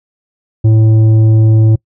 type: tone with tanh clipping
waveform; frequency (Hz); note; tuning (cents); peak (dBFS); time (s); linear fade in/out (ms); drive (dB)
sine; 110.1; A2; +2; -6; 0.64-1.76; 10; 8
effects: noise-tail reverb RT60 0.1 s tail -25 dB re dry